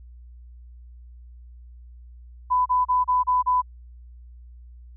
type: tone bursts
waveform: sine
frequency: 1000 Hz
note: B5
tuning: 21 cents sharp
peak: -17 dBFS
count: 6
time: 2.5-3.62 s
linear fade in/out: 20 ms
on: 160 ms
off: 32 ms
effects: added 60 Hz sine -42 dBFS peak until 4.96 s